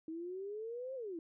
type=exponential two-way sweep; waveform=sine; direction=up then down; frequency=315.6 to 539 to 315.6 Hz; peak=-40 dBFS; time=0.08-1.19 s; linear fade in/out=2 ms; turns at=0.95 s; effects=none